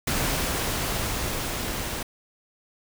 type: noise with level ramp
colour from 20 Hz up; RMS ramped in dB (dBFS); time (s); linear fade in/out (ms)
pink; -25 to -31; 0.07-2.03; 5
effects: none